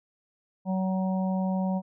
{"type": "harmonic tone", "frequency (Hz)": 188, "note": "F#3", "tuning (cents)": 28, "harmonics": [1, 3, 4, 5], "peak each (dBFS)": [-25, -35, -37, -39], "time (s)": [0.65, 1.82], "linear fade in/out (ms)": 50, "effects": []}